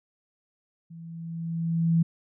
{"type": "tone with level ramp", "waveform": "sine", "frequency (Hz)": 165.8, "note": "E3", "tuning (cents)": 10, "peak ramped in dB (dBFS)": [-41, -17], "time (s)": [0.9, 2.03], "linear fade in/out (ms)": 10, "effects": []}